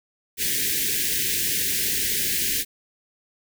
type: band-stop noise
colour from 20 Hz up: white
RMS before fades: -24 dBFS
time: 0.37-2.65 s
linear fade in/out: 50 ms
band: 480 to 1600 Hz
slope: 96 dB/octave
effects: none